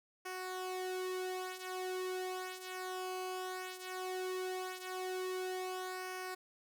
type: tone with flanger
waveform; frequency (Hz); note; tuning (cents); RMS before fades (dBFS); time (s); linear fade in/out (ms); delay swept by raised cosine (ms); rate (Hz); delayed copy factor
sawtooth; 370; F#4; 0; -41; 0.25-6.35; 10; 0.26 to 5.96; 0.17; -0.65
effects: none